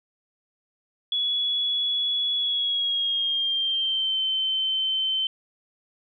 sine tone with pitch glide, 3384 to 3085 Hz, G#7 to G7, +32 to -28 cents, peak -22 dBFS, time 1.12-5.27 s, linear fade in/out 2 ms, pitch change -160 cents, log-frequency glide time 2.36-4.2 s, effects none

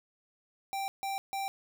square tone bursts, 784 Hz, G5, in tune, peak -33 dBFS, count 3, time 0.73-1.48 s, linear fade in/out 0 ms, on 150 ms, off 150 ms, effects none

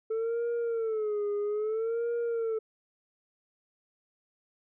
sine tone with vibrato, 440 Hz, A4, in tune, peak -25 dBFS, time 0.1-2.59 s, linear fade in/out 10 ms, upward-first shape sine, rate 0.61 Hz, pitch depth 120 cents each way, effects tanh soft clip ceiling -27 dBFS

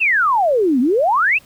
sine exponential two-way sweep, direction down then up, 2794 to 234.9 to 2794 Hz, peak -12 dBFS, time 0-1.39 s, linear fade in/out 20 ms, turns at 0.8 s, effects pink hiss -49 dBFS RMS until 1.45 s

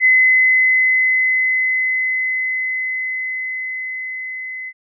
sine tone with level ramp, 2034 Hz, C7, 50 cents flat, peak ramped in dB -8 to -26 dBFS, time 0-4.73 s, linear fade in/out 50 ms, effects none

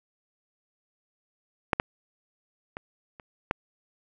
clicks, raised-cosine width 0.5 ms, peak -6 / -8 / -20 / -29 / -9 dBFS, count 5, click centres 1.732 / 1.799 / 2.769 / 3.198 / 3.511 s, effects none

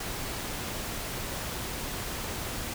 pink noise, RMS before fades -35 dBFS, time 0-2.74 s, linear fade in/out 5 ms, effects none

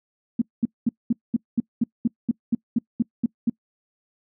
sine tone bursts, 232.7 Hz, A#3, 3 cents flat, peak -16 dBFS, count 14, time 0.39-3.498 s, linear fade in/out 5 ms, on 27 ms, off 210 ms, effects noise-tail reverb RT60 0.1 s tail -25 dB re dry

